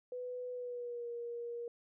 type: tone with pitch glide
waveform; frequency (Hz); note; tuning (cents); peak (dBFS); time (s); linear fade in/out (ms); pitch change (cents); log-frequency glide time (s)
sine; 497 to 473.2; B4 to A#4; +11 to +26; -39; 0.12-1.68; 2; -85; 0.52-1.08
effects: none